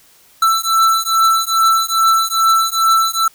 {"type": "beating tone pair", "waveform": "square", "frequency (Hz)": [1329, 1331.4], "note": ["E6", "E6"], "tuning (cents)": [14, 17], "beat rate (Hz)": 2.4, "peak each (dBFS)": -15, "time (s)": [0.42, 3.28], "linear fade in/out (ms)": 5, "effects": ["white hiss -49 dBFS RMS until 3.34 s"]}